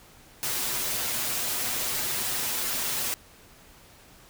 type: noise with comb filter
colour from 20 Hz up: white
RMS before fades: -29 dBFS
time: 0.43-3.14 s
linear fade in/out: 0 ms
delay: 8.1 ms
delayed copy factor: +0.65
effects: pink hiss -53 dBFS RMS until 4.29 s